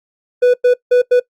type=tone bursts at uneven times; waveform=triangle; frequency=493.9 Hz; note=B4; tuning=in tune; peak=-5 dBFS; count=4; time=0.42-0.54 / 0.64-0.74 / 0.91-1.02 / 1.11-1.2 s; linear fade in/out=10 ms; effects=noise-tail reverb RT60 0.1 s tail -20 dB re dry + Opus 48 kbps